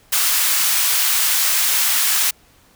white high-pass noise, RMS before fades -17 dBFS, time 0.12-2.31 s, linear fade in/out 10 ms, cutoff 1100 Hz, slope 12 dB/octave, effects pink hiss -53 dBFS RMS until 2.75 s

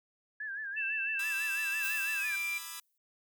sine tone with vibrato, 1661.2 Hz, G#6, in tune, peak -36 dBFS, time 0.4-2.36 s, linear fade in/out 5 ms, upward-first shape sine, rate 6 Hz, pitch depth 97 cents each way
sine tone with pitch glide, 2659 to 2369 Hz, E7 to D7, +14 to +14 cents, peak -32 dBFS, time 0.76-2.59 s, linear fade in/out 20 ms, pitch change -200 cents, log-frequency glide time 2.17-2.31 s
5% pulse chord, E dominant seventh, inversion second, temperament equal with one note detuned, 987.8 / 1197.3 / 1318.5 / 1661.2 Hz, B5 / D6 / E6 / G#6, 0 / +33 / 0 / 0 cents, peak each -35 / -34 / -35 / -36 dBFS, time 1.19-2.8 s, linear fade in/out 5 ms
violet noise with exponential decay, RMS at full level -40 dBFS, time 1.83-2.98 s, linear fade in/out 2 ms, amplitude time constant 250 ms
effects none

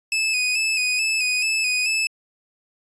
sawtooth tone with vibrato, 2551 Hz, D#7, 43 cents sharp, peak -16 dBFS, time 0.12-2.07 s, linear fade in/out 2 ms, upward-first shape square, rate 2.3 Hz, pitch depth 43 cents each way, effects resampled to 22050 Hz

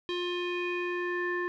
square tone with low-pass filter sweep, 354 Hz, F4, 23 cents sharp, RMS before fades -32 dBFS, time 0.09-1.48 s, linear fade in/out 0 ms, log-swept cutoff 3500 to 1600 Hz, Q 4.7, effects none

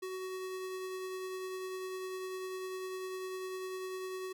square tone with tremolo, 373.8 Hz, F#4, 18 cents sharp, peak -38 dBFS, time 0.02-4.33 s, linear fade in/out 10 ms, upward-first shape triangle, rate 10 Hz, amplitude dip 25%, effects none

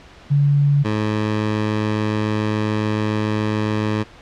sine / 15% pulse tone pair in turn, 142.9 / 107.05 Hz, D3 / A2, -47 / -47 cents, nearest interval perfect fourth, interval 500 cents, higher first, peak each -12 dBFS, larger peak neither, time 0.3-0.84 / 0.84-4.04 s, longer second, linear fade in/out 20 ms, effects pink hiss -44 dBFS RMS until 4.21 s + low-pass 4000 Hz 12 dB/octave

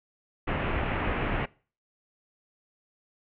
pink low-pass noise, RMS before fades -29 dBFS, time 0.47-1.46 s, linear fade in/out 10 ms, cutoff 2800 Hz, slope 48 dB/octave, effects noise-tail reverb RT60 0.4 s tail -23 dB re dry

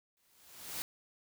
white noise with exponential growth, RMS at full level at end -37 dBFS, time 0.17-0.82 s, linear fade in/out 0 ms, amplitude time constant 140 ms, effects none

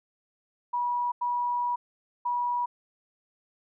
sine tone bursts at uneven times, 970 Hz, B5, 31 cents flat, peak -25 dBFS, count 3, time 0.73-1.12 / 1.21-1.76 / 2.25-2.66 s, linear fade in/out 10 ms, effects none

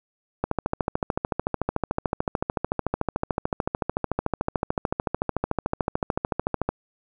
click train, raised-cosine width 1 ms, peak -9 dBFS, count 86, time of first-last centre 0.44-6.69 s, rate 13.6 Hz, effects none

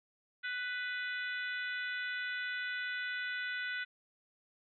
harmonic tone, 495.9 Hz, B4, 7 cents sharp, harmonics 3 / 4 / 5 / 6 / 7 / 8, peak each -37 / -42 / -47 / -51 / -48 / -53 dBFS, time 0.43-3.85 s, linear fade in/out 20 ms, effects none

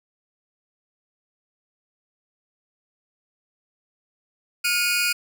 sawtooth tone cluster, 1421 / 2219 / 2475 / 4532 Hz, F6 / C#7 / D#7 / C#8, +30 / +1 / -10 / +37 cents, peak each -22 / -27 / -19 / -27 dBFS, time 4.64-5.13 s, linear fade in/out 10 ms, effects none

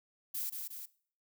violet noise with echo, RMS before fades -37 dBFS, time 0.34-0.5 s, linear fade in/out 10 ms, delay 180 ms, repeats 2, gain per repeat -4 dB, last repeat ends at 0.86 s, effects noise-tail reverb RT60 0.5 s tail -20 dB re dry

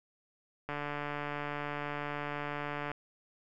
click train, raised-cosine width 0.5 ms, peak -22 dBFS, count 326, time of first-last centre 0.69-2.916 s, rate 146 Hz, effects none

